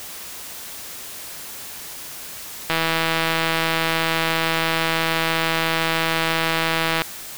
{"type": "click train", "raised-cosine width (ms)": 0.3, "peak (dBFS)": -4, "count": 705, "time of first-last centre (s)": [2.7, 7.019], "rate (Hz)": 163, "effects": ["white hiss -35 dBFS RMS until 7.37 s"]}